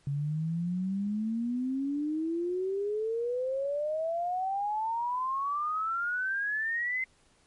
sine exponential sweep, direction up, 138.59 to 2076 Hz, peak -28 dBFS, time 0.07-7.04 s, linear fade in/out 2 ms, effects pink hiss -65 dBFS RMS until 7.46 s + MP3 48 kbps

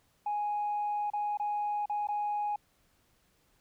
sine tone with dropouts, 830.6 Hz, G#5, in tune, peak -28 dBFS, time 0.26-2.56 s, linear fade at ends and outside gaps 5 ms, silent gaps 1.102-1.134 / 1.373-1.397 / 1.858-1.896 / 2.072-2.086 s, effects tanh soft clip ceiling -26 dBFS + pink hiss -70 dBFS RMS until 3.6 s

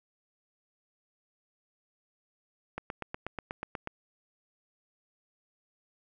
click train, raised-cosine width 0.5 ms, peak -20 dBFS, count 10, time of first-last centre 2.78-3.874 s, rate 8.23 Hz, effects none

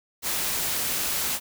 white noise, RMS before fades -27 dBFS, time 0.22-1.4 s, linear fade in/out 50 ms, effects none

